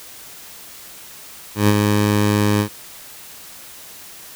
15% pulse tone with ADSR envelope, 103.83 Hz, G#2, in tune, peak -4 dBFS, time 1.55-2.69 s, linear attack 130 ms, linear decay 46 ms, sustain -4 dB, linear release 89 ms, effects white hiss -39 dBFS RMS until 4.35 s

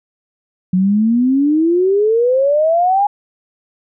sine exponential sweep, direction up, 180 to 830.6 Hz, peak -10 dBFS, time 0.73-3.07 s, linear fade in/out 5 ms, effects none

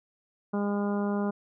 harmonic tone, 203.4 Hz, G#3, 36 cents flat, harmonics 1 / 2 / 3 / 4 / 5 / 6 / 7, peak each -27 / -33 / -37 / -39 / -41 / -43 / -44 dBFS, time 0.53-1.31 s, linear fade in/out 10 ms, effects none

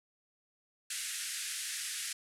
white band-pass noise, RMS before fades -39 dBFS, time 0.9-2.13 s, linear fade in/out 5 ms, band 1500 to 11000 Hz, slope 48 dB/octave, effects none

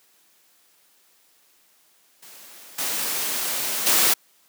white noise with level steps, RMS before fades -45 / -26 / -18 dBFS, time 2.22-4.14 s, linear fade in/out 10 ms, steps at 2.78 / 3.86 s, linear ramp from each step 10 ms, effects white hiss -60 dBFS RMS until 4.48 s + high-pass 200 Hz 12 dB/octave

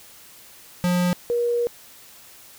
square / sine tone pair in turn, 178.1 / 476.8 Hz, F3 / A#4, +34 / +39 cents, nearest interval octave + perfect fourth, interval 1705 cents, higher second, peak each -19 dBFS, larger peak neither, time 0.84-1.13 / 1.3-1.67 s, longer second, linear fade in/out 0 ms, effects white hiss -47 dBFS RMS until 2.58 s

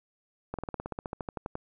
slowing click train, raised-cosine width 1 ms, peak -20 dBFS, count 16, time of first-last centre 0.54-1.554 s, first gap 47 ms, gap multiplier 1.05, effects none

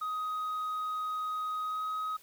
sine tone with pitch glide, 1255 to 1264.5 Hz, D#6 to D#6, +15 to +28 cents, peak -29 dBFS, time 0.01-2.17 s, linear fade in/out 10 ms, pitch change +13 cents, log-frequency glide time 1.64-1.84 s, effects tanh soft clip ceiling -31 dBFS + white hiss -59 dBFS RMS until 2.22 s

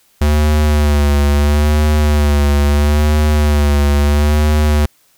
square tone with vibrato, 73.8 Hz, D2, 9 cents sharp, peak -10 dBFS, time 0.21-4.86 s, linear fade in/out 5 ms, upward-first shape sine, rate 0.75 Hz, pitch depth 45 cents each way, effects white hiss -54 dBFS RMS until 5.17 s

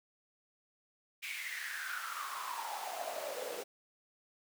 pink noise with high-pass filter sweep, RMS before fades -41 dBFS, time 1.22-3.64 s, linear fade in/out 20 ms, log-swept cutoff 2400 to 450 Hz, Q 7.2, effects none

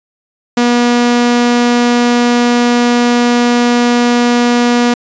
sawtooth tone, 241 Hz, B3, 42 cents flat, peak -4 dBFS, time 0.57-4.94 s, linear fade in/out 5 ms, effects resampled to 16000 Hz

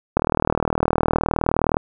click train, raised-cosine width 1 ms, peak -3 dBFS, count 64, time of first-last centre 0.17-1.769 s, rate 39.4 Hz, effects none

